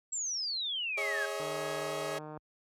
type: exponential sweep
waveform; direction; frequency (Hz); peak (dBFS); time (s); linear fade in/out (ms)
sine; down; 7730 to 1568; -32; 0.12-1.26; 10
type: chord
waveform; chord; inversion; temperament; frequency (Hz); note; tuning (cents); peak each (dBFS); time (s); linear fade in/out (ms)
sawtooth; Ab suspended fourth; none; equal with one note detuned; 415.3 / 554.4 / 637.9; Ab4 / Db5 / Eb5; 0 / 0 / +43; -35; 0.97-2.19; 10
type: click train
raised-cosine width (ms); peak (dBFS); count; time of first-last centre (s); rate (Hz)
1; -31; 150; 1.4-2.374; 153
effects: high-pass 60 Hz 12 dB/octave + low-pass 12000 Hz 12 dB/octave

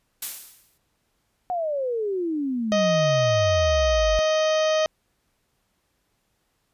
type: noise with exponential decay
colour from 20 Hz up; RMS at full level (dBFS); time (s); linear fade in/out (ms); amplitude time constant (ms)
blue; -26; 0.22-0.78; 5; 120
type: exponential sweep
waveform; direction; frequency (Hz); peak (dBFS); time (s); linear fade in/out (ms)
sine; down; 740 to 46.16; -23; 1.5-4.19; 0
type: harmonic tone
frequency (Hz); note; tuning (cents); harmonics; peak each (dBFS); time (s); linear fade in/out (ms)
625; D#5; +8; 1 / 2 / 3 / 4 / 5 / 6 / 7 / 8 / 9 / 10; -19 / -30 / -33 / -36 / -32 / -39 / -40 / -40 / -42 / -39; 2.72-4.86; 0
effects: pink hiss -71 dBFS RMS until 6.73 s + resampled to 32000 Hz

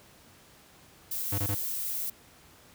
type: noise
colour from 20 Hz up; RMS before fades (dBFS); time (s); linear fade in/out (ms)
violet; -33; 1.11-2.1; 5
type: tone bursts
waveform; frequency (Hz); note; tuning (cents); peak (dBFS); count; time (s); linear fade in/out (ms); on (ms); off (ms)
square; 99.7; G2; +30; -29; 3; 1.32-1.547; 5; 61; 22
effects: pink hiss -56 dBFS RMS until 2.74 s + high-pass 60 Hz 12 dB/octave

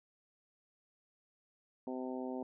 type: harmonic tone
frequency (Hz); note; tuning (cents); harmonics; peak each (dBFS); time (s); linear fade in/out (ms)
128.4; C3; -32; 2 / 3 / 4 / 5 / 6 / 7; -40 / -44 / -46 / -48 / -50 / -51; 1.87-2.43; 2
effects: none

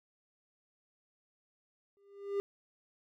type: tone with exponential growth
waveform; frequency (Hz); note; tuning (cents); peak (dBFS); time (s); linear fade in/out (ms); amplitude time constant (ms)
triangle; 400.4; G4; +37; -26; 1.97-2.4; 0; 92
effects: none

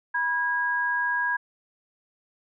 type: tone pair together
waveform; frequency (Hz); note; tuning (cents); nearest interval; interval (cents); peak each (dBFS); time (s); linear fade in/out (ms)
sine; 975.1 / 1640; B5 / G#6; -22 / -22; major sixth; 900; -28 / -24; 0.14-1.37; 10
effects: none

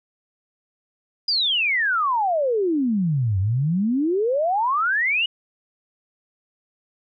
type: exponential two-way sweep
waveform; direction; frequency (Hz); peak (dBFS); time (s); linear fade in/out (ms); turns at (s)
sine; down then up; 4978 to 91.5 to 2968; -18; 1.28-5.26; 5; 3.39
effects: none

